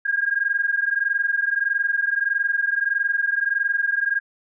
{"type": "tone pair together", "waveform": "sine", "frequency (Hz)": [1613, 1634.6], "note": ["G6", "G#6"], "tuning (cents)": [49, -28], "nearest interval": "unison", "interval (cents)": 23, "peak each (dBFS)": -22, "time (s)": [0.05, 4.2], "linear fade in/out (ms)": 10, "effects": []}